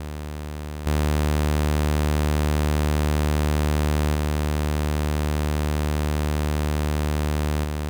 sawtooth tone with level steps, 75 Hz, D2, 37 cents sharp, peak -26 / -15 / -17 / -21 dBFS, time 0-7.89 s, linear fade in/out 0 ms, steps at 0.86 / 4.14 / 7.64 s, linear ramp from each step 5 ms, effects none

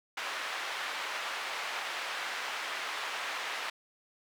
white band-pass noise, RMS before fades -37 dBFS, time 0.17-3.7 s, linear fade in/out 5 ms, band 750 to 2400 Hz, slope 12 dB/octave, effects none

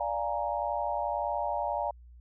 sine chord, Bb dominant seventh, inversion first, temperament equal, 587.3 / 698.5 / 830.6 / 932.3 Hz, D5 / F5 / Ab5 / Bb5, 0 / 0 / 0 / 0 cents, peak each -34 dBFS, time 0-1.91 s, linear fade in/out 5 ms, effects added 60 Hz sine -49 dBFS peak until 2.2 s

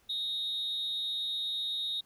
sine tone with amplitude modulation, 3738 Hz, A#7, 4 cents sharp, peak -27 dBFS, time 0.09-2.01 s, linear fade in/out 10 ms, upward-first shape sine, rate 284 Hz, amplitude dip 65%, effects tanh soft clip ceiling -27 dBFS + pink hiss -67 dBFS RMS until 2.05 s

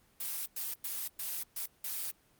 blue noise bursts at uneven times, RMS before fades -37 dBFS, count 6, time 0.2-0.46 / 0.56-0.74 / 0.84-1.08 / 1.19-1.43 / 1.56-1.66 / 1.84-2.11 s, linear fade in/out 5 ms, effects pink hiss -67 dBFS RMS until 2.39 s + Opus 24 kbps

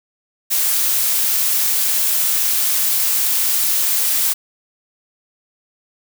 blue noise, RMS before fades -17 dBFS, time 0.5-4.34 s, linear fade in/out 20 ms, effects none

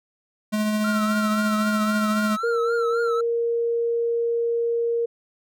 square tone with tremolo, 212.8 Hz, G#3, 42 cents sharp, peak -20 dBFS, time 0.52-2.37 s, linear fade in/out 20 ms, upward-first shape triangle, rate 14 Hz, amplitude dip 30%
triangle tone with vibrato, 1353 Hz, E6, 45 cents sharp, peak -24 dBFS, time 0.84-3.21 s, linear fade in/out 5 ms, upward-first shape triangle, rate 3.8 Hz, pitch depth 100 cents each way
sine tone, 467.1 Hz, A#4, 3 cents sharp, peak -20 dBFS, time 2.43-5.06 s, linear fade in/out 10 ms
effects none

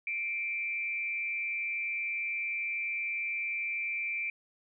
sine tone with frequency modulation, 2349 Hz, D7, in tune, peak -31 dBFS, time 0.07-4.3 s, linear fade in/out 2 ms, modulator 189 Hz, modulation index 0.45, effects none

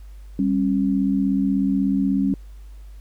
sine tone pair together, 196 / 272.4 Hz, G3 / C#4, 0 / -30 cents, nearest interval tritone, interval 570 cents, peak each -20 dBFS, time 0.39-2.34 s, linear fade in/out 2 ms, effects added 50 Hz sine -37 dBFS peak until 3 s + pink hiss -59 dBFS RMS until 3 s

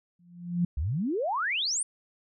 sine tone with exponential growth, 174.61 Hz, F3, in tune, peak -20 dBFS, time 0.19-0.65 s, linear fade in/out 5 ms, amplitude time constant 100 ms
sine exponential sweep, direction up, 62.7 to 9590 Hz, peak -26 dBFS, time 0.77-1.83 s, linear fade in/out 5 ms
effects none

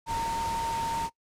sine tone in noise, 917 Hz, A#5, 29 cents flat, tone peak -28 dBFS, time 0.06-1.1 s, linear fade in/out 50 ms, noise pink, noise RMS -37 dBFS, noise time 0.06-1.1 s, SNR +6 dB, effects noise-tail reverb RT60 0.1 s tail -19 dB re dry + low-pass 10000 Hz 12 dB/octave

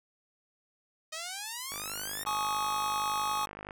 5% pulse exponential sweep, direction up, 619 to 1864.7 Hz, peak -25 dBFS, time 1.12-2.24 s, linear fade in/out 10 ms
click train, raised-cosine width 0.5 ms, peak -27 dBFS, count 102, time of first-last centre 1.72-3.708 s, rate 50.8 Hz
square chord, Ab suspended fourth, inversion none, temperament equal with one note detuned, 846.1 / 1108.7 / 1244.5 Hz, Ab5 / Db6 / Eb6, +32 / 0 / 0 cents, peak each -34 / -34 / -36 dBFS, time 2.26-3.46 s, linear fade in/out 10 ms
effects none

